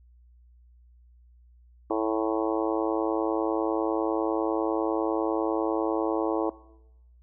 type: harmonic tone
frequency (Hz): 110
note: A2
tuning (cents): 0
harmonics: 3 / 4 / 5 / 6 / 7 / 8 / 9 / 10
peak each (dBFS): -28 / -30 / -32 / -34 / -35 / -36 / -37 / -38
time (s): 1.9-6.5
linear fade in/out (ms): 5
effects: noise-tail reverb RT60 0.9 s tail -20 dB re dry + added 60 Hz sine -53 dBFS peak until 7.22 s